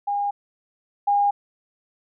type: tone pair in turn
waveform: sine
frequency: 812 / 812 Hz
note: G#5 / G#5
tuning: -39 / -39 cents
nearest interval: unison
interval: 0 cents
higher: neither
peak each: -21 / -16 dBFS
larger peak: second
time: 0.07-0.31 / 1.07-1.31 s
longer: neither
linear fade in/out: 10 ms
effects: none